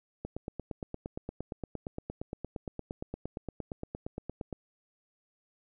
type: click train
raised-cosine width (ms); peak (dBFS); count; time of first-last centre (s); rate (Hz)
2; -23; 38; 0.25-4.527; 8.65
effects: none